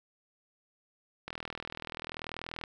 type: click train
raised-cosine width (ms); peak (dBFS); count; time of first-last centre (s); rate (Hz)
0.3; -22; 56; 1.28-2.638; 40.5
effects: none